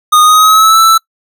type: tone with pitch glide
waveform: square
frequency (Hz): 1233 to 1321.5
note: D#6 to E6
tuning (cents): -16 to +4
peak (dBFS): -4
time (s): 0.12-0.98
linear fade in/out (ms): 10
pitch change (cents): +120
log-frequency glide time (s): 0.22-0.79
effects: noise-tail reverb RT60 0.1 s tail -24 dB re dry